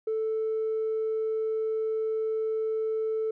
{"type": "tone with tanh clipping", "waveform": "triangle", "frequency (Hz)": 440, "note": "A4", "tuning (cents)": 0, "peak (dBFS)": -26, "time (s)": [0.07, 3.31], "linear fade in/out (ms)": 5, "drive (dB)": 5, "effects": []}